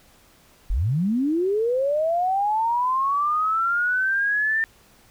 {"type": "linear sweep", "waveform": "sine", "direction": "up", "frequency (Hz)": [34.65, 1805], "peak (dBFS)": -19, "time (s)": [0.7, 4.64], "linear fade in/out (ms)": 0, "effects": ["pink hiss -55 dBFS RMS until 5.1 s"]}